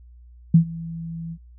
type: tone with ADSR envelope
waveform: sine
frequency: 165.4 Hz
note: E3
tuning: 6 cents sharp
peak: -7 dBFS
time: 0.54-1.38 s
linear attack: 6 ms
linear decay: 95 ms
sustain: -22 dB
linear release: 60 ms
effects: added 60 Hz sine -44 dBFS peak until 1.58 s